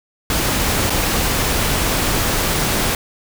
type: noise with dropouts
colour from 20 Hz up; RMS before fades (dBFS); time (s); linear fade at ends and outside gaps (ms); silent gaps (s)
pink; -18; 0.3-2.95; 2; 0.898-0.903
effects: none